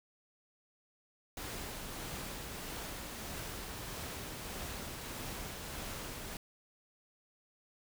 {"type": "noise with tremolo", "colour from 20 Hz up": "pink", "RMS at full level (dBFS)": -42, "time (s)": [1.37, 6.37], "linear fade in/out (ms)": 2, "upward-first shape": "triangle", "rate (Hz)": 1.6, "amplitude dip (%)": 25, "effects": []}